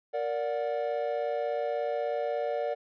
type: chord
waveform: triangle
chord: Bb augmented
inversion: none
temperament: just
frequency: 466.2 / 582.7 / 728.4 Hz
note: Bb4 / D5 / F#5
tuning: 0 / -14 / -27 cents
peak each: -31 / -29 / -33 dBFS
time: 0.13-2.75 s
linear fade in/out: 20 ms
effects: resampled to 11025 Hz